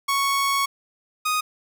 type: tone pair in turn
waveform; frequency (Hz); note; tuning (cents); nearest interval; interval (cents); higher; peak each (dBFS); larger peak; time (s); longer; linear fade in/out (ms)
sawtooth; 1108.7 / 1244.5; C#6 / D#6; 0 / 0; major second; 200; second; -16 / -17; first; 0.08-0.66 / 1.25-1.41; first; 10
effects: none